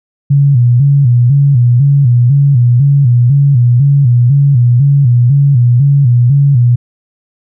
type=tone with vibrato; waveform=sine; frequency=130.81 Hz; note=C3; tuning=in tune; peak=-4 dBFS; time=0.3-6.76 s; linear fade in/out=10 ms; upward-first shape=square; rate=2 Hz; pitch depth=130 cents each way; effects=none